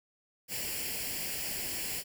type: noise with comb filter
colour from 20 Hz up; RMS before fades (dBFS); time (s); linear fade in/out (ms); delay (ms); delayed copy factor
white; -36; 0.48-2.04; 50; 0.4; +0.7
effects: none